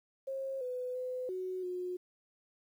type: tone with pitch steps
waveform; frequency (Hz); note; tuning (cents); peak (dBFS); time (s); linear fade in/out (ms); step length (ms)
sine; 537 / 501 / 506 / 370.6 / 361.6; C5 / B4 / B4 / F#4 / F#4; +45 / +25 / +42 / +3 / -40; -35; 0.27-1.97; 10; 340
effects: 11-bit